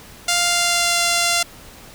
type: tone with pitch glide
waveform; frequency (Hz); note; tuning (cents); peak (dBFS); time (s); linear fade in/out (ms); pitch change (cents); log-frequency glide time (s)
5% pulse; 698.5 to 691.3; F5 to F5; 0 to -18; -4; 0.28-1.43; 5; -18; 0.44-1
effects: pink hiss -42 dBFS RMS until 1.94 s